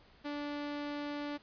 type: tone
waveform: sawtooth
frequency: 291.3 Hz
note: D4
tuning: 14 cents flat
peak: -33 dBFS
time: 0.24-1.38 s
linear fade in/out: 20 ms
effects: pink hiss -62 dBFS RMS until 1.42 s + resampled to 11025 Hz